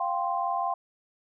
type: chord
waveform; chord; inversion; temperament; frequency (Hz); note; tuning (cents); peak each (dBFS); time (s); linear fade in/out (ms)
sine; F suspended second; none; equal; 698.5 / 784 / 1046.5; F5 / G5 / C6; 0 / 0 / 0; -30; 0-0.74; 5
effects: none